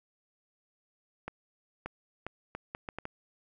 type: accelerating click train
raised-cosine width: 0.5 ms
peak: -22 dBFS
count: 8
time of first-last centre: 1.28-3.054 s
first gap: 580 ms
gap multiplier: 0.7
effects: none